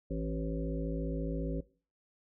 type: harmonic tone with a mistuned harmonic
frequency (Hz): 54.6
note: A1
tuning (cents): -13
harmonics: 1 / 3 / 5 / 7 / 9 / 10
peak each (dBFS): -36 / -38 / -39 / -43 / -44 / -43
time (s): 0.1-1.61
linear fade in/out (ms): 10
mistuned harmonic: 3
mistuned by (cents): +27
effects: noise-tail reverb RT60 0.4 s tail -21 dB re dry